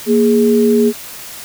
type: tone pair together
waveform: sine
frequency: 233.1 / 415.3 Hz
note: A#3 / G#4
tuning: 0 / 0 cents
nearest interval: minor seventh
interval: 1000 cents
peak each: -11 dBFS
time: 0.06-0.93 s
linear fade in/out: 50 ms
effects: white hiss -31 dBFS RMS until 1.44 s